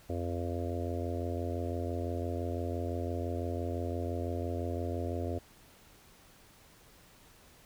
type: harmonic tone with a mistuned harmonic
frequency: 85.9 Hz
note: F2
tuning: 28 cents flat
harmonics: 1 / 3 / 4 / 5 / 6 / 7 / 8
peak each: -35 / -40 / -41 / -42 / -43 / -43 / -44 dBFS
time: 0.09-5.39 s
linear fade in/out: 10 ms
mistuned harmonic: 1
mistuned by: +47 cents
effects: pink hiss -59 dBFS RMS until 7.65 s